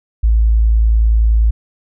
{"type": "tone", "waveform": "sine", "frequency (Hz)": 55.2, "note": "A1", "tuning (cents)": 6, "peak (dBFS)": -8, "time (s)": [0.23, 1.51], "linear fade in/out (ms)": 10, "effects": []}